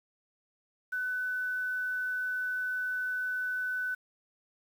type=tone with quantisation; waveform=sine; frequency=1501 Hz; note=F#6; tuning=24 cents sharp; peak=-30 dBFS; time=0.92-3.95 s; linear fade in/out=10 ms; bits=9; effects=none